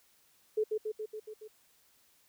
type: tone with echo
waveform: sine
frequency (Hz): 430.8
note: A4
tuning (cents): -37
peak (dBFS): -26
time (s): 0.57-0.64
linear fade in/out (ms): 10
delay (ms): 140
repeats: 6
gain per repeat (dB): -3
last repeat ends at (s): 1.48
effects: white hiss -67 dBFS RMS until 2.28 s